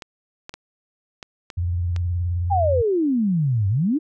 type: clicks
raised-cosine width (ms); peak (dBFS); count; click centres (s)
0.2; -17; 6; 0.022 / 0.494 / 0.54 / 1.228 / 1.502 / 1.963
type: tone with vibrato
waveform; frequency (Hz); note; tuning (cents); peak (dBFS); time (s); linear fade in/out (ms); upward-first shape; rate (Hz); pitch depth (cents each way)
sine; 87.4; F2; +2; -20; 1.57-2.82; 10; sine; 19; 75
type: exponential two-way sweep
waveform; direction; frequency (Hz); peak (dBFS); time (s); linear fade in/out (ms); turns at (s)
sine; down then up; 830.6 to 93.9 to 327.9; -17; 2.5-3.99; 20; 3.68
effects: none